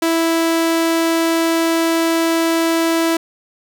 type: tone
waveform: sawtooth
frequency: 329.6 Hz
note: E4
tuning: in tune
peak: -10 dBFS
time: 0.02-3.17 s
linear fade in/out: 5 ms
effects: none